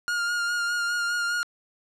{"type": "tone with vibrato", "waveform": "45% pulse", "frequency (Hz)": 1417, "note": "F6", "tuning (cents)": 25, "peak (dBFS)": -24, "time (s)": [0.08, 1.43], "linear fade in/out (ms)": 0, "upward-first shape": "sine", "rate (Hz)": 4.9, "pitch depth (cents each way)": 24, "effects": ["low-pass 8000 Hz 12 dB/octave"]}